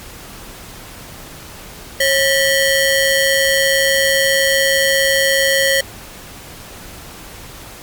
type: ring-modulated tone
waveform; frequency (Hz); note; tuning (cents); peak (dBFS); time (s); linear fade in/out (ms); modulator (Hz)
sawtooth; 1245; D#6; +1; -5; 2-5.81; 5; 701
effects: pink hiss -35 dBFS RMS until 7.82 s + MP3 96 kbps